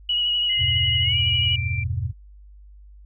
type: tone with vibrato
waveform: sine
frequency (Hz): 2912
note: F#7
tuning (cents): -28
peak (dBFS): -19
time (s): 0.09-1.56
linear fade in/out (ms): 5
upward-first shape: sine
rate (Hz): 12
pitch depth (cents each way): 21
type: tone with pitch glide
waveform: sine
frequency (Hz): 2074 to 2355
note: C7 to D7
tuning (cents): -16 to +4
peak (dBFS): -28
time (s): 0.49-1.84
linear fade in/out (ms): 10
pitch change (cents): +220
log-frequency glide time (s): 1.03-1.17
type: chord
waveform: sine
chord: E minor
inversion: none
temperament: equal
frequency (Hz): 82.41 / 98 / 123.47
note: E2 / G2 / B2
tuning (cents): 0 / 0 / 0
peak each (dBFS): -27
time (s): 0.57-2.13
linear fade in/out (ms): 50
effects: added 50 Hz sine -43 dBFS peak until 3.05 s